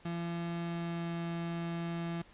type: tone with pitch glide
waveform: 35% pulse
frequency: 170 to 168.92 Hz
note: F3 to E3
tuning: -46 to +43 cents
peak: -33 dBFS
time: 0.05-2.22 s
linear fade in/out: 5 ms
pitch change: -11 cents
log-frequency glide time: 0.57-1.15 s
effects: pink hiss -60 dBFS RMS until 2.33 s + resampled to 8000 Hz